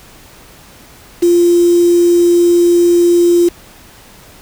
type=tone with quantisation; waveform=sine; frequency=346.7 Hz; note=F4; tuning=13 cents flat; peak=-6 dBFS; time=1.22-3.49 s; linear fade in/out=10 ms; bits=4; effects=pink hiss -40 dBFS RMS until 4.41 s